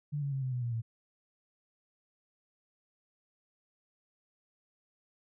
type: tone with pitch steps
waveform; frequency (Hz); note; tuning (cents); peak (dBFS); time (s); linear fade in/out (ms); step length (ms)
sine; 146.6 / 140.63 / 134.9 / 129.4 / 124.13 / 119.08 / 114.23; D3 / C#3 / C#3 / C3 / B2 / A#2 / A#2; -3 / +25 / -47 / -19 / +9 / +37 / -35; -31; 0.12-0.82; 20; 100
effects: none